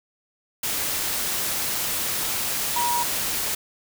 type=tone in noise; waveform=sine; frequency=957 Hz; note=A#5; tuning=45 cents sharp; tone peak=-22 dBFS; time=2.76-3.03 s; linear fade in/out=5 ms; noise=white; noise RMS=-26 dBFS; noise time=0.63-3.55 s; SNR=+1 dB; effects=none